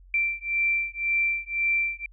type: beating tone pair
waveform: sine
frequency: 2349 / 2350.9 Hz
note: D7 / D7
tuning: 0 / +1 cents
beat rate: 1.9 Hz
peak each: -26 dBFS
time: 0.14-2.06 s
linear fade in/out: 2 ms
effects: added 45 Hz sine -48 dBFS peak until 2.12 s